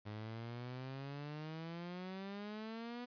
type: exponential sweep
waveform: sawtooth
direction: up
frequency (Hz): 103.83 to 246.9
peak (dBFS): -40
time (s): 0.05-3.06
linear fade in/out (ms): 20
effects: resampled to 11025 Hz + 11-bit